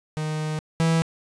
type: tone pair in turn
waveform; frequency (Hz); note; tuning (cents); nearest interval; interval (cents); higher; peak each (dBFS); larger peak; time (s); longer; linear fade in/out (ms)
45% pulse; 154.6 / 163.79; D#3 / E3; -11 / -11; minor second; 100; second; -25 / -18; second; 0.17-0.59 / 0.8-1.02; first; 0
effects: resampled to 22050 Hz + 9-bit